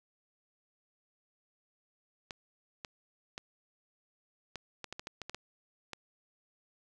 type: clicks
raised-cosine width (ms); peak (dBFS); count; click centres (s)
0.2; -23; 12; 2.308 / 2.848 / 3.379 / 4.557 / 4.843 / 4.926 / 4.995 / 5.071 / 5.217 / 5.296 / 5.346 / 5.933
effects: none